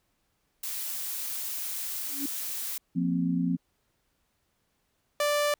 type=noise; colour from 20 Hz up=blue; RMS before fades=-34 dBFS; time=0.63-2.78 s; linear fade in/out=5 ms
type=tone with exponential growth; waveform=sine; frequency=280 Hz; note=C#4; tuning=18 cents sharp; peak=-27 dBFS; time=2.04-2.26 s; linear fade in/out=5 ms; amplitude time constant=46 ms
type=chord; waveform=sine; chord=F suspended fourth; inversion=none; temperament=equal; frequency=174.61 / 233.1 / 261.6 Hz; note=F3 / Bb3 / C4; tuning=0 / 0 / 0 cents; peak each=-27 / -33 / -28 dBFS; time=2.95-3.57 s; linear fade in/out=20 ms
type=tone; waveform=sawtooth; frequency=587.3 Hz; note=D5; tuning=in tune; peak=-20 dBFS; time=5.2-5.54 s; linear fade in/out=2 ms
effects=pink hiss -74 dBFS RMS until 5.59 s